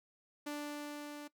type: tone with level ramp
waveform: sawtooth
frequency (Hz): 293.7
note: D4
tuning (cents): 0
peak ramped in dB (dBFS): -34 to -41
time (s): 0.46-1.28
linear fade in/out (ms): 10
effects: noise-tail reverb RT60 0.1 s tail -18 dB re dry